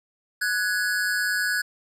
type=tone pair together; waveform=square; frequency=1480.5 / 1671 Hz; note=F#6 / G#6; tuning=+1 / +10 cents; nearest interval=major second; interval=209 cents; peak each=-26 dBFS; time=0.41-1.62 s; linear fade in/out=10 ms; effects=resampled to 32000 Hz + 9-bit